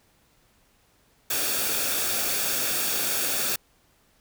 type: noise with comb filter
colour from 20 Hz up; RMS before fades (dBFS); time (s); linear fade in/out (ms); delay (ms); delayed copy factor
white; -26; 1.3-3.56; 5; 0.99; -0.5
effects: pink hiss -63 dBFS RMS until 4.2 s

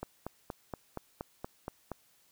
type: click train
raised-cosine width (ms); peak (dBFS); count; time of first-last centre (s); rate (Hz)
1; -23; 9; 0.03-1.917; 4.24
effects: white hiss -67 dBFS RMS until 2.31 s

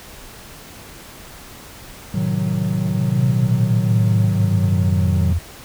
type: chord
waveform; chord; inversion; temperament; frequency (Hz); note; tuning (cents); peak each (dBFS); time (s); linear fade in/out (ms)
triangle; A diminished seventh; none; equal; 110 / 130.81 / 155.56 / 185; A2 / C3 / Eb3 / Gb3; 0 / 0 / 0 / 0; -22 / -24 / -21 / -19; 2.14-5.33; 5
type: linear sweep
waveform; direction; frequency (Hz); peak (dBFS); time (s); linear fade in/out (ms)
sine; down; 132.3 to 84; -16; 2.97-5.39; 10
effects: pink hiss -39 dBFS RMS until 5.64 s

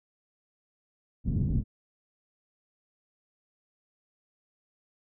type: low-pass noise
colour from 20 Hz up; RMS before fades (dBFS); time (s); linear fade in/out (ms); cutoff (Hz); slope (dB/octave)
white; -27; 1.24-1.64; 50; 200; 24
effects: none

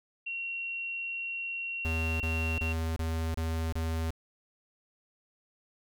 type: tone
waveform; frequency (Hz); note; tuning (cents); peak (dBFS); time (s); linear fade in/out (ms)
sine; 2739; F7; -34; -33; 0.26-2.73; 10
type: tone bursts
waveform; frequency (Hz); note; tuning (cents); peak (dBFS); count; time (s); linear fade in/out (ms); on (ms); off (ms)
square; 81.2; E2; -26; -30; 6; 1.85-4.105; 0; 350; 31
effects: none

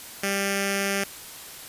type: tone with notch filter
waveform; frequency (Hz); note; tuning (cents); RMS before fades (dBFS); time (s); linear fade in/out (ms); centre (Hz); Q
5% pulse; 197.7; G3; +15; -26; 0.23-1.04; 5; 1000; 1.2
effects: white hiss -41 dBFS RMS until 1.68 s + resampled to 32000 Hz

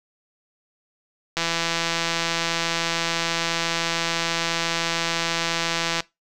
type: click train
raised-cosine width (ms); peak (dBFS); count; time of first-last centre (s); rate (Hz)
0.2; -6; 775; 1.37-6.005; 167
effects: noise-tail reverb RT60 0.2 s tail -21 dB re dry

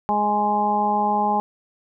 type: harmonic tone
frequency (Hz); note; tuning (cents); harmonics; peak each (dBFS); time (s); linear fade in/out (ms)
208.2; G#3; +5; 1 / 2 / 3 / 4 / 5; -26 / -30 / -30 / -19 / -27; 0.09-1.4; 0
effects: none

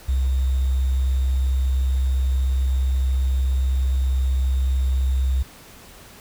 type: tone with sample-and-hold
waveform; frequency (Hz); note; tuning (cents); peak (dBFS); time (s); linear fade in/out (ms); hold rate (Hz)
sine; 65.41; C2; 0; -17; 0.08-5.43; 10; 3675
effects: pink hiss -45 dBFS RMS until 6.2 s

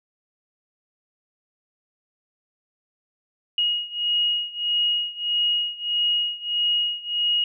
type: beating tone pair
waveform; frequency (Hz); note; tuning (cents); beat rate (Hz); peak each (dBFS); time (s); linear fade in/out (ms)
sine; 2882 / 2883.6; F#7 / F#7; -46 / -45; 1.6; -23 / -25; 3.58-7.44; 2
effects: none

